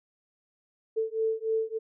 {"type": "beating tone pair", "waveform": "sine", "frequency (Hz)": [442.4, 445.8], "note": ["A4", "A4"], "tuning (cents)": [9, 23], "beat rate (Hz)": 3.4, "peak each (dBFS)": -29, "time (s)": [0.96, 1.79], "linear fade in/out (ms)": 20, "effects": []}